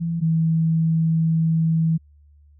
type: tone pair in turn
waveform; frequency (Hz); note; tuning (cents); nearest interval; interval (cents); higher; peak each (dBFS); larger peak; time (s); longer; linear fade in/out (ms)
sine; 166.9 / 162.15; E3 / E3; +22 / -28; unison; 50; first; -21 / -16; second; 0-0.21 / 0.21-1.98; second; 20
effects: added 73 Hz sine -49 dBFS peak until 2.59 s